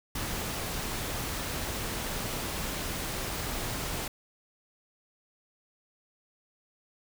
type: noise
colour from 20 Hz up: pink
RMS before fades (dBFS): -34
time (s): 0.15-4.08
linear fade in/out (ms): 5
effects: none